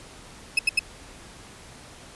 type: tone bursts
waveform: 35% pulse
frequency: 2585 Hz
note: E7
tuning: 34 cents flat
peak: -15 dBFS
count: 3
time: 0.57-0.793 s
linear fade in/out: 5 ms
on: 21 ms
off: 80 ms
effects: pink hiss -46 dBFS RMS until 2.15 s + resampled to 24000 Hz